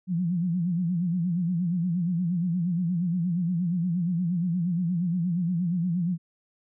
sine tone with vibrato, 174.61 Hz, F3, in tune, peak -23 dBFS, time 0.07-6.18 s, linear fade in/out 50 ms, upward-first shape sine, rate 8.5 Hz, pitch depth 110 cents each way, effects none

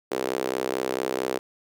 sawtooth tone with high-pass filter, 64.5 Hz, C2, 24 cents flat, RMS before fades -28 dBFS, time 0.11-1.39 s, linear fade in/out 10 ms, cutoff 410 Hz, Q 2.6, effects none

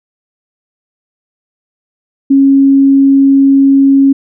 sine tone, 273.9 Hz, C#4, 21 cents flat, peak -3 dBFS, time 2.3-4.13 s, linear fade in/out 10 ms, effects none

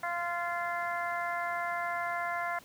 harmonic tone, 346.3 Hz, F4, 15 cents flat, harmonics 2 / 3 / 4 / 5 / 6, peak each -35 / -37 / -38 / -39 / -40 dBFS, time 0.03-2.59 s, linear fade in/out 5 ms, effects pink hiss -55 dBFS RMS until 2.64 s + high-pass 100 Hz 12 dB/octave

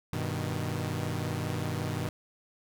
sawtooth chord, G augmented, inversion none, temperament equal, 98 / 123.47 / 155.56 Hz, G2 / B2 / D#3, 0 / 0 / 0 cents, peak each -31 dBFS, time 0.13-2.09 s, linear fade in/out 0 ms, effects none

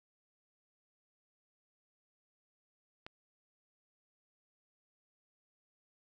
click, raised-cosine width 0.3 ms, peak -29 dBFS, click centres 3.065 s, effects none

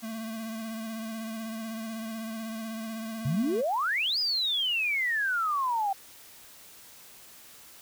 square tone with vibrato, 222.9 Hz, A3, 23 cents sharp, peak -35 dBFS, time 0.02-3.62 s, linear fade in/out 20 ms, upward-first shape sine, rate 16 Hz, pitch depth 33 cents each way
sine exponential two-way sweep, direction up then down, 124.4 to 5070 to 765 Hz, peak -25 dBFS, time 3.25-5.93 s, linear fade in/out 5 ms, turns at 4.19 s
effects white hiss -51 dBFS RMS until 7.81 s

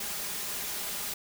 white noise with comb filter, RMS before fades -35 dBFS, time 0-1.14 s, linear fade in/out 5 ms, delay 4.9 ms, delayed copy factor +0.5, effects none

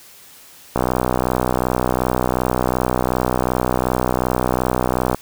click train, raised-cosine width 1 ms, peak -3 dBFS, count 276, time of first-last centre 0.76-5.146 s, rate 62.7 Hz, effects white hiss -44 dBFS RMS until 5.21 s

